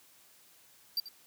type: tone with echo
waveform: square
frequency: 4699 Hz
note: D8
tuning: in tune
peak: -29 dBFS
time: 0.97-1 s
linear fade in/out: 2 ms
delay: 86 ms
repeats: 1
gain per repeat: -14 dB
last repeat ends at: 1.086 s
effects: white hiss -61 dBFS RMS until 1.26 s + high-pass 80 Hz 12 dB/octave